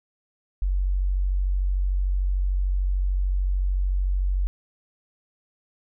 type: tone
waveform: sine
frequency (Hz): 46.72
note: F#1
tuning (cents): +18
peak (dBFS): -20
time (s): 0.62-4.47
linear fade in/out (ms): 0
effects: none